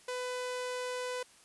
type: tone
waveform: sawtooth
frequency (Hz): 500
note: B4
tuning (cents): +21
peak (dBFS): -31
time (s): 0.08-1.23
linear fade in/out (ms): 5
effects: white hiss -60 dBFS RMS until 1.44 s + resampled to 24000 Hz